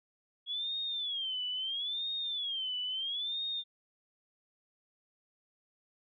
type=tone with vibrato; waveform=sine; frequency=3322 Hz; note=G#7; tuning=in tune; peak=-33 dBFS; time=0.46-3.64 s; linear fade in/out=50 ms; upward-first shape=sine; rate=0.75 Hz; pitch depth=190 cents each way; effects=none